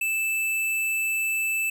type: tone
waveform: square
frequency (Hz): 2637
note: E7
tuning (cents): 0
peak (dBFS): -24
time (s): 0.01-1.7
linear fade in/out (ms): 5
effects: none